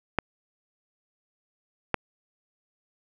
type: clicks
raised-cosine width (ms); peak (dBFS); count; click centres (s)
0.5; -7; 2; 0.187 / 1.943
effects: none